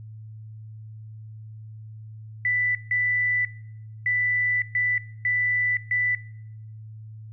sine tone bursts at uneven times, 1983 Hz, B6, 7 cents sharp, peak -20 dBFS, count 6, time 2.45-2.75 / 2.91-3.45 / 4.06-4.62 / 4.75-4.98 / 5.25-5.77 / 5.91-6.15 s, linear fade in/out 2 ms, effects noise-tail reverb RT60 0.8 s tail -21 dB re dry + added 109 Hz sine -38 dBFS peak until 7.32 s

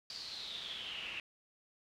brown noise with band-pass filter sweep, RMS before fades -44 dBFS, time 0.1-1.2 s, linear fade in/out 2 ms, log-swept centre 4700 to 2600 Hz, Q 8.1, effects none

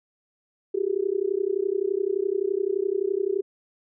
sine tone with amplitude modulation, 392 Hz, G4, in tune, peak -18 dBFS, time 0.74-3.42 s, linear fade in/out 10 ms, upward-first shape sine, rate 31.7 Hz, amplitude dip 100%, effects none

